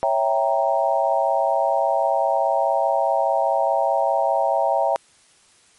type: chord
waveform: sine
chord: C# diminished seventh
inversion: none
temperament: equal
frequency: 554.4 / 659.3 / 784 / 932.3 Hz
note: C#5 / E5 / G5 / Bb5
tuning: 0 / 0 / 0 / 0 cents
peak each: -23 / -21 / -22 / -24 dBFS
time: 0.03-4.96 s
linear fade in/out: 0 ms
effects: white hiss -55 dBFS RMS until 5.78 s + MP3 48 kbps